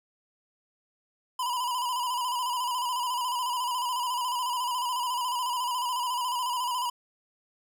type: tone with vibrato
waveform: square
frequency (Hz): 987.8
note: B5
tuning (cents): 0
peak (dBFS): -28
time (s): 1.39-6.9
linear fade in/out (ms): 5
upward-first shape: square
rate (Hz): 14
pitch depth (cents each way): 51
effects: none